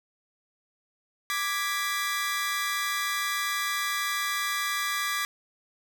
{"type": "chord", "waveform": "sawtooth", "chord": "G# diminished", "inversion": "second", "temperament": "equal", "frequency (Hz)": [1174.7, 1661.2, 1975.5], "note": ["D6", "G#6", "B6"], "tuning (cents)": [0, 0, 0], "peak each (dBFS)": [-27, -29, -28], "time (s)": [1.3, 5.25], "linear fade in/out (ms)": 0, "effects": []}